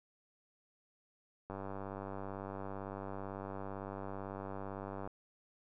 click train, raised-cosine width 1 ms, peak -29 dBFS, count 351, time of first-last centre 1.5-5.075 s, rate 97.9 Hz, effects none

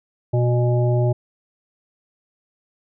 harmonic tone with a mistuned harmonic, 122 Hz, B2, 21 cents flat, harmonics 1 / 3 / 5 / 7, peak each -16 / -24 / -25 / -33 dBFS, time 0.33-1.13 s, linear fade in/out 10 ms, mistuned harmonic 7, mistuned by -41 cents, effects none

